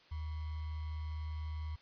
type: tone with sample-and-hold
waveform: sine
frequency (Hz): 77.78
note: D#2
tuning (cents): 0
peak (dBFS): -37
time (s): 0.11-1.76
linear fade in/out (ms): 10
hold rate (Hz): 1050
effects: white hiss -63 dBFS RMS until 1.81 s + resampled to 11025 Hz